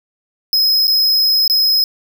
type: tone with dropouts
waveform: square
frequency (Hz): 5110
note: D#8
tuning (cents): +45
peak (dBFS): -11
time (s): 0.53-1.84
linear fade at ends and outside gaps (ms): 1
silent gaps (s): 0.871-0.879 / 1.478-1.498
effects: none